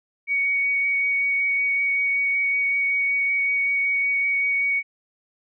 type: tone with vibrato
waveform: sine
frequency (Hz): 2241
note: C#7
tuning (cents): +18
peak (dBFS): -19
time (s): 0.27-4.83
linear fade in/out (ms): 50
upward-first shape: triangle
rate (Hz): 5.3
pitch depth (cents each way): 11
effects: none